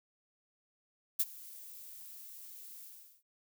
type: noise with ADSR envelope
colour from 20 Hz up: violet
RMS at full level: -27 dBFS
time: 1.19-3.23 s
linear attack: 11 ms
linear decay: 41 ms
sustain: -23 dB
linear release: 420 ms
effects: none